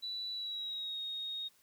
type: tone with pitch glide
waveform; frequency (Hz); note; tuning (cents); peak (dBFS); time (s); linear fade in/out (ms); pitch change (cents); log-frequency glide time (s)
sine; 3956 to 3734; B7 to A#7; +2 to +2; -37; 0.02-1.49; 20; -100; 0.32-1
effects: white hiss -68 dBFS RMS until 1.62 s